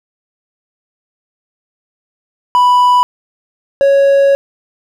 triangle tone pair in turn, 987.8 / 554.4 Hz, B5 / C#5, 0 / 0 cents, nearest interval minor seventh, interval 1000 cents, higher first, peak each -4 dBFS, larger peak neither, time 2.55-3.03 / 3.81-4.35 s, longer second, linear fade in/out 0 ms, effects none

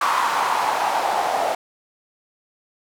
white noise with band-pass filter sweep, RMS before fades -21 dBFS, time 0.01-1.55 s, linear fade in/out 5 ms, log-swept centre 1100 to 690 Hz, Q 4.6, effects none

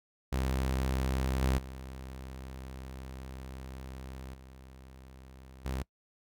sawtooth tone with level steps, 65.41 Hz, C2, in tune, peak -25 / -22 / -38 / -46 / -29 dBFS, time 0.32-5.83 s, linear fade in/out 10 ms, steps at 1.42 / 1.58 / 4.34 / 5.65 s, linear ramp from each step 2 ms, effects noise-tail reverb RT60 0.1 s tail -23 dB re dry

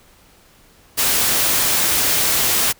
white noise, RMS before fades -17 dBFS, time 0.97-2.73 s, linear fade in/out 20 ms, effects pink hiss -51 dBFS RMS until 2.79 s

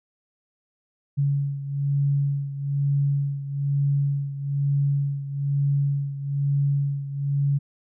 sine beating tone pair, 140.6 / 141.7 Hz, C#3 / C#3, +25 / +38 cents, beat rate 1.1 Hz, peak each -22 / -27 dBFS, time 1.17-7.59 s, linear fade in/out 20 ms, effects none

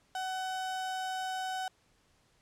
35% pulse tone, 751 Hz, F#5, 26 cents sharp, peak -32 dBFS, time 0.15-1.68 s, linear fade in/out 2 ms, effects pink hiss -69 dBFS RMS until 2.41 s + low-pass 9000 Hz 12 dB/octave

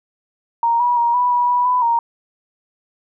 sine tone with pitch steps, 932 / 970 / 943 / 984 / 972 / 979 / 996 / 933 Hz, A#5 / B5 / A#5 / B5 / B5 / B5 / B5 / A#5, -1 / -31 / +20 / -7 / -28 / -15 / +14 / +1 cents, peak -13 dBFS, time 0.63-1.99 s, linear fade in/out 2 ms, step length 170 ms, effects none

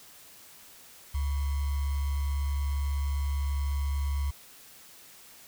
sine tone with sample-and-hold, 70.5 Hz, C#2, 30 cents sharp, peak -26 dBFS, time 1.14-4.31 s, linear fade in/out 10 ms, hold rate 1050 Hz, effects white hiss -52 dBFS RMS until 5.47 s

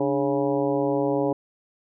harmonic tone with a mistuned harmonic, 138.59 Hz, C#3, in tune, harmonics 1 / 2 / 3 / 4 / 5 / 6 / 7, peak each -33 / -25 / -26 / -26 / -33 / -33 / -35 dBFS, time 0-1.33 s, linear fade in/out 5 ms, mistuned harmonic 2, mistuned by +90 cents, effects none

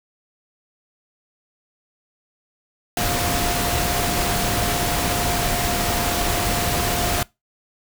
sine tone in noise, 703 Hz, F5, 11 cents sharp, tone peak -27 dBFS, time 2.97-7.23 s, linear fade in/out 2 ms, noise pink, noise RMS -22 dBFS, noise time 2.97-7.23 s, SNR -8 dB, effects noise-tail reverb RT60 0.2 s tail -22 dB re dry

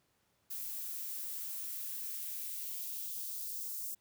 violet noise with high-pass filter sweep, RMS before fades -41 dBFS, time 0.5-3.95 s, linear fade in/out 10 ms, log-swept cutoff 410 to 6400 Hz, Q 1.2, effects pink hiss -75 dBFS RMS until 4 s + high-pass 80 Hz 12 dB/octave

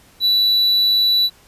triangle tone, 3951 Hz, B7, in tune, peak -11 dBFS, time 0.2-1.3 s, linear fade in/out 50 ms, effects pink hiss -50 dBFS RMS until 1.47 s + resampled to 32000 Hz

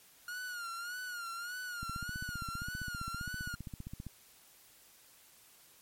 45% pulse tone with vibrato, 1426 Hz, F6, 36 cents sharp, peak -39 dBFS, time 0.28-3.55 s, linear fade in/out 2 ms, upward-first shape sine, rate 1.7 Hz, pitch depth 82 cents each way
click train, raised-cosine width 5 ms, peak -30 dBFS, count 35, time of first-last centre 1.83-4.067 s, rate 15.2 Hz
effects white hiss -61 dBFS RMS until 5.81 s + MP3 64 kbps

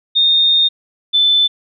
sine tone pair in turn, 3668 / 3520 Hz, A#7 / A7, -29 / 0 cents, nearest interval minor second, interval 71 cents, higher first, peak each -9 dBFS, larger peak neither, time 0.15-0.69 / 1.13-1.48 s, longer first, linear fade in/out 20 ms, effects none

